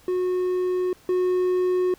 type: tone pair in turn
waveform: triangle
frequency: 364.7 / 364.7 Hz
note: F#4 / F#4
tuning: -25 / -25 cents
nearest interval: unison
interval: 0 cents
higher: neither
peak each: -19 / -17 dBFS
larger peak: second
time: 0.08-0.93 / 1.09-1.94 s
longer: neither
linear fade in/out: 2 ms
effects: pink hiss -54 dBFS RMS until 1.98 s